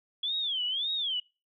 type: tone with vibrato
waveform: sine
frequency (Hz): 3327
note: G#7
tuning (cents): +2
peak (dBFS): -28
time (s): 0.23-1.2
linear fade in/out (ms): 5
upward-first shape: sine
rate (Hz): 1.8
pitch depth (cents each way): 220
effects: noise-tail reverb RT60 0.3 s tail -24 dB re dry